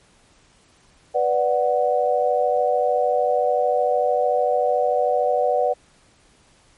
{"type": "chord", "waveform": "sine", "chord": "B minor", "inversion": "none", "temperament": "equal", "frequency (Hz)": [493.9, 587.3, 740], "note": ["B4", "D5", "F#5"], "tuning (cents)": [0, 0, 0], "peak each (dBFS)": -21, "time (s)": [1.14, 5.74], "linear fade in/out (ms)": 20, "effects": ["pink hiss -56 dBFS RMS until 6.77 s", "MP3 48 kbps"]}